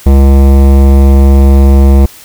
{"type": "tone with hard clipping", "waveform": "sine", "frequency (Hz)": 68.3, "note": "C#2", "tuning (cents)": -25, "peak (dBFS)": -3, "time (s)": [0.06, 2.06], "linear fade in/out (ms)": 5, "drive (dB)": 17, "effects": ["white hiss -34 dBFS RMS until 2.24 s"]}